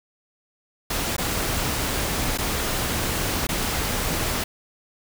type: noise with dropouts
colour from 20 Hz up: pink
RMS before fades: -25 dBFS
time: 0.9-4.44 s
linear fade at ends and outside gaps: 5 ms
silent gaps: 1.166-1.181 / 2.376-2.384 / 3.47-3.489 s
effects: none